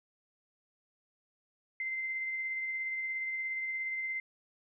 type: tone with tremolo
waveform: sine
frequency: 2078 Hz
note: C7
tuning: 12 cents flat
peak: -32 dBFS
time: 1.8-4.2 s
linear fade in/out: 2 ms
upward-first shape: sine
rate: 17 Hz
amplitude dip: 25%
effects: none